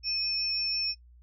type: tone pair together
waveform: sine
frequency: 2509 / 5403 Hz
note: D#7 / E8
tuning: +14 / +42 cents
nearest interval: octave + minor second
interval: 1328 cents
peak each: -37 / -28 dBFS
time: 0.03-0.95 s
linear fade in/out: 50 ms
effects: noise-tail reverb RT60 0.1 s tail -23 dB re dry + added 60 Hz sine -52 dBFS peak until 1.22 s